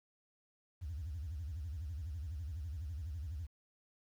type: tone with vibrato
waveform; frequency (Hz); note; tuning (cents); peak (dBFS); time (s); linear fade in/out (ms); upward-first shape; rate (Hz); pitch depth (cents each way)
sine; 78.5; D#2; +16; -38; 0.81-3.47; 20; sine; 12; 270
effects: tanh soft clip ceiling -36 dBFS + 11-bit